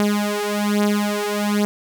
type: beating tone pair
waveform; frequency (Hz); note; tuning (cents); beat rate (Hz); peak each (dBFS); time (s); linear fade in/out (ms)
sawtooth; 206.3 / 207.5; G#3 / G#3; -11 / -1; 1.2; -17; 0-1.65; 0
effects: none